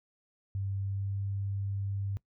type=tone with pitch glide; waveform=sine; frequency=98 to 98.97 Hz; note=G2 to G2; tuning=0 to +17 cents; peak=-31 dBFS; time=0.55-2.17 s; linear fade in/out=0 ms; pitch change=+17 cents; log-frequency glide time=0.8-1.19 s; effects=noise-tail reverb RT60 0.1 s tail -20 dB re dry